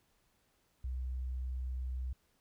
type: tone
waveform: sine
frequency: 63.5 Hz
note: B1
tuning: 49 cents sharp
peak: -35 dBFS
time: 0.84-2.13 s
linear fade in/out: 5 ms
effects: pink hiss -74 dBFS RMS until 2.4 s